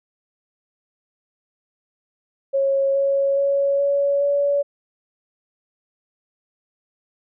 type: tone with pitch steps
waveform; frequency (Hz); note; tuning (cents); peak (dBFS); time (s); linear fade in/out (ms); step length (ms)
sine; 547 / 552.4 / 557.8 / 563.4 / 568.9; C#5 / C#5 / C#5 / C#5 / C#5; -23 / -6 / +11 / +28 / +45; -16; 2.53-4.63; 20; 420
effects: none